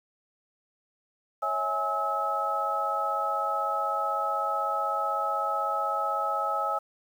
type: tone cluster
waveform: sine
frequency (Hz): 554 / 650 / 830 / 1292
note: C#5 / E5 / G#5 / E6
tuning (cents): -1 / -24 / -1 / -35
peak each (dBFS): -35 / -34 / -31 / -28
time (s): 1.42-6.79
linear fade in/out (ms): 10
effects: 9-bit